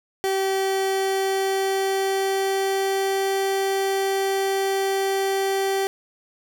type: tone with pitch glide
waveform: 30% pulse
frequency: 385.8 to 388.9 Hz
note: G4 to G4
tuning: -28 to -14 cents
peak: -18 dBFS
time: 0.24-5.87 s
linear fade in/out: 0 ms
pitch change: +14 cents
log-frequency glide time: 0.89-3.36 s
effects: none